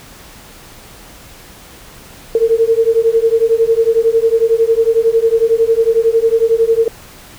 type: beating tone pair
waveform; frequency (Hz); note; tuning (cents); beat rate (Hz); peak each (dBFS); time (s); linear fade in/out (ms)
sine; 449.3 / 460.3; A4 / A#4; +36 / -22; 11; -12; 2.35-6.88; 2
effects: pink hiss -38 dBFS RMS until 7.38 s